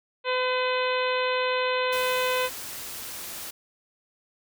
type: harmonic tone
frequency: 507 Hz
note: B4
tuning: 45 cents sharp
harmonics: 1 / 2 / 3 / 4 / 5 / 6 / 7 / 8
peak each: -26 / -29 / -33 / -35 / -32 / -37 / -37 / -39 dBFS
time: 0.24-2.5 s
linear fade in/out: 50 ms
type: noise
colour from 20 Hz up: white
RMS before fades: -37 dBFS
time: 1.92-3.51 s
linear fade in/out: 10 ms
effects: none